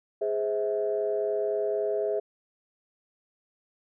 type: chord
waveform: sine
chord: Ab augmented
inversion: none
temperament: just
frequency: 415.3 / 519.1 / 648.9 Hz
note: Ab4 / C5 / E5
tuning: 0 / -14 / -27 cents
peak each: -27 / -33 / -29 dBFS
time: 0.21-2.2 s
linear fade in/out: 10 ms
effects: tanh soft clip ceiling -16 dBFS